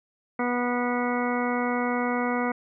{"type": "harmonic tone", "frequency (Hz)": 244.5, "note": "B3", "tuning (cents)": -17, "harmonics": [1, 2, 3, 4, 5, 6, 8, 9], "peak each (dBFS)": [-27, -30, -32, -33, -34, -35, -36, -37], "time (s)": [0.39, 2.52], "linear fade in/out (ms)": 5, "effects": []}